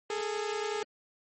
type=tone pair together; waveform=sawtooth; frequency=415.3 / 445.8 Hz; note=G#4 / A4; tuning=0 / +23 cents; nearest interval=minor second; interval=123 cents; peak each=-29 / -32 dBFS; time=0.1-0.83 s; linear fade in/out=2 ms; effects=MP3 32 kbps